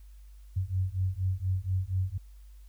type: beating tone pair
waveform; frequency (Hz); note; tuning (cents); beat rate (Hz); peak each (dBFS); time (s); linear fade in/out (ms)
sine; 91.6 / 95.8; F#2 / G2; -17 / -39; 4.2; -30; 0.56-2.18; 10
effects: added 50 Hz sine -47 dBFS peak until 2.68 s + white hiss -68 dBFS RMS until 2.68 s